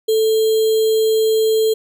sine tone with sample-and-hold, 440 Hz, A4, in tune, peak -12 dBFS, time 0.08-1.74 s, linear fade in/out 10 ms, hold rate 3675 Hz, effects none

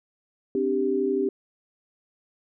sine chord, C suspended second, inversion none, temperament equal, 261.6 / 293.7 / 392 Hz, C4 / D4 / G4, 0 / 0 / 0 cents, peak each -28 / -29 / -23 dBFS, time 0.55-1.29 s, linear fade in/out 2 ms, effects none

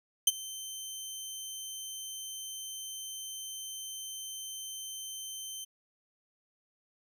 15% pulse tone with ADSR envelope, 3100 Hz, G7, 20 cents flat, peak -11 dBFS, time 0.27-5.65 s, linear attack 5 ms, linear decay 31 ms, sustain -21 dB, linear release 14 ms, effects none

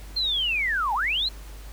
sine linear two-way sweep, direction down then up, 4239 to 784 to 4239 Hz, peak -22 dBFS, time 0.16-1.29 s, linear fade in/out 10 ms, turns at 0.94 s, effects added 50 Hz sine -38 dBFS peak until 1.72 s + pink hiss -48 dBFS RMS until 1.72 s

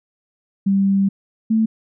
sine tone pair in turn, 196 / 221.3 Hz, G3 / A3, 0 / +10 cents, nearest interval major second, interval 210 cents, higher second, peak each -13 dBFS, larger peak neither, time 0.66-1.09 / 1.5-1.66 s, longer first, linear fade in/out 10 ms, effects none

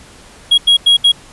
triangle tone bursts at uneven times, 3300 Hz, G#7, 12 cents flat, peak -4 dBFS, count 4, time 0.51-0.58 / 0.67-0.77 / 0.86-0.97 / 1.04-1.12 s, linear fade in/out 10 ms, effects pink hiss -40 dBFS RMS until 1.32 s + resampled to 24000 Hz

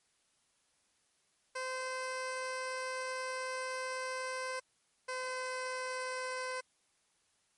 15% pulse tone pair in turn, 516 / 512.1 Hz, C5 / C5, -24 / -37 cents, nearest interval unison, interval 13 cents, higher first, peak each -30 / -30 dBFS, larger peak neither, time 1.55-4.6 / 5.08-6.61 s, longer first, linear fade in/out 10 ms, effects white hiss -74 dBFS RMS until 7.57 s + MP3 48 kbps

